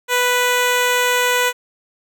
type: tone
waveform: 10% pulse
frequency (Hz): 493.9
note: B4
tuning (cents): 0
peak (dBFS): -6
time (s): 0.08-1.53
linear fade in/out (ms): 50
effects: none